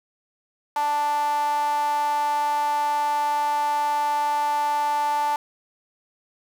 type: tone with high-pass filter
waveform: sawtooth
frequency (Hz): 293.7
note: D4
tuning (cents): 0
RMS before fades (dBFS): -23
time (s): 0.76-5.36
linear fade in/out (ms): 2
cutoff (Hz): 890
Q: 8.7
effects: none